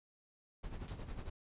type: noise with tremolo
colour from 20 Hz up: brown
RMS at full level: -42 dBFS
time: 0.63-1.3 s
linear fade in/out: 10 ms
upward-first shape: sine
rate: 11 Hz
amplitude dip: 65%
type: noise with exponential decay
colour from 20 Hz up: blue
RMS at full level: -42 dBFS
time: 0.88-1.07 s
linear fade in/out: 1 ms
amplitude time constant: 40 ms
effects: resampled to 8000 Hz